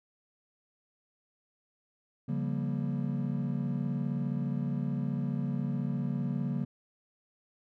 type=chord; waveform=triangle; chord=G half-diminished seventh; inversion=second; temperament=just; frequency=141.12 / 176.4 / 196 / 235.2 Hz; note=Db3 / F3 / G3 / Bb3; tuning=+31 / +18 / 0 / +16 cents; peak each=-31 / -35 / -35 / -33 dBFS; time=2.28-6.65 s; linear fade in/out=10 ms; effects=none